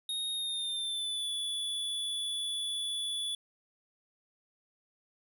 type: tone with pitch glide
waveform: square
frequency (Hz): 3729 to 3439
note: A#7 to A7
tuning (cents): 0 to -40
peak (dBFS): -33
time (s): 0.09-3.35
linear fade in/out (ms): 2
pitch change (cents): -140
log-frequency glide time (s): 0.32-1.3
effects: none